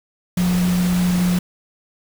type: tone in noise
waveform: sine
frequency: 179 Hz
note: F3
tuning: 43 cents sharp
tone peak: -15 dBFS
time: 0.37-1.39 s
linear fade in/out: 5 ms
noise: pink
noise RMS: -28 dBFS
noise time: 0.37-1.39 s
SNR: +10 dB
effects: none